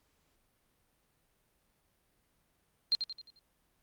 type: tone with echo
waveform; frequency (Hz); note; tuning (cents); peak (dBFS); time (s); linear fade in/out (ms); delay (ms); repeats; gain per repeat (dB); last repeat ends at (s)
sine; 4186; C8; 0; -24; 2.92-2.95; 0; 88; 5; -7; 3.39
effects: pink hiss -74 dBFS RMS until 3.82 s + Opus 48 kbps